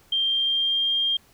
sine tone with pitch glide, 3174 to 3205 Hz, G7 to G7, +21 to +38 cents, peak -20 dBFS, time 0.12-1.17 s, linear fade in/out 5 ms, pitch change +17 cents, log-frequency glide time 0.22-0.93 s, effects pink hiss -57 dBFS RMS until 1.33 s

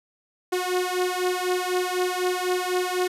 sawtooth beating tone pair, 361.6 / 365.6 Hz, F#4 / F#4, -40 / -21 cents, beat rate 4 Hz, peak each -22 dBFS, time 0.52-3.08 s, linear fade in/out 10 ms, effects resampled to 32000 Hz

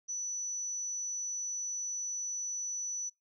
sine tone, 5950 Hz, F#8, 9 cents sharp, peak -34 dBFS, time 0.08-3.1 s, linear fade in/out 20 ms, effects noise-tail reverb RT60 0.2 s tail -23 dB re dry

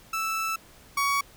30% pulse tone pair in turn, 1318.5 / 1124.8 Hz, E6 / C#6, 0 / +25 cents, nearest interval minor third, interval 275 cents, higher first, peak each -24 / -20 dBFS, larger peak second, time 0.13-0.56 / 0.97-1.21 s, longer first, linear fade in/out 5 ms, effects pink hiss -53 dBFS RMS until 1.36 s

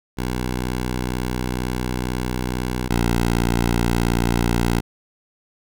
10% pulse tone pair in turn, 62.1 / 58.61 Hz, B1 / A#1, +10 / +10 cents, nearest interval minor second, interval 100 cents, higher first, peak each -14 / -9 dBFS, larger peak second, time 0.17-2.89 / 2.89-4.81 s, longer first, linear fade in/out 20 ms, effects none

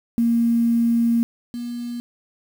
sine tone pair in turn, 233.1 / 239.7 Hz, A#3 / A#3, 0 / +48 cents, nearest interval unison, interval 48 cents, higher second, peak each -15 / -26 dBFS, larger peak first, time 0.18-1.23 / 1.54-2 s, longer first, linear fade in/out 0 ms, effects 7-bit

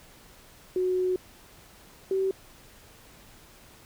sine tone pair in turn, 367.8 / 383.4 Hz, F#4 / G4, -10 / -38 cents, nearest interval minor second, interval 72 cents, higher second, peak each -23 dBFS, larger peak neither, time 0.76-1.16 / 2.11-2.31 s, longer first, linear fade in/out 2 ms, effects pink hiss -53 dBFS RMS until 3.85 s

